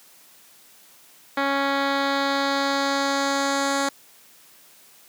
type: tone with low-pass filter sweep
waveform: 10% pulse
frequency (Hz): 277.2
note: C#4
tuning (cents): 0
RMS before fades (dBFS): -23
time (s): 1.37-3.89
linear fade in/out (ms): 5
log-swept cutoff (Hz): 2800 to 8000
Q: 1.5
effects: white hiss -52 dBFS RMS until 5.08 s + high-pass 150 Hz 12 dB/octave